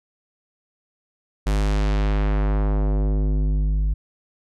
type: tone with low-pass filter sweep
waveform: square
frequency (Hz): 51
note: G#1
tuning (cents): -31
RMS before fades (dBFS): -20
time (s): 1.46-3.94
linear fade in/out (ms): 10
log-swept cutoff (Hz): 11000 to 100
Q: 0.8
effects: none